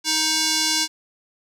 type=tone with band-pass filter; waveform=square; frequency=314.9 Hz; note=D#4; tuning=21 cents sharp; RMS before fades=-21 dBFS; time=0.04-0.88 s; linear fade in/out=50 ms; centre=5500 Hz; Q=1.7; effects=none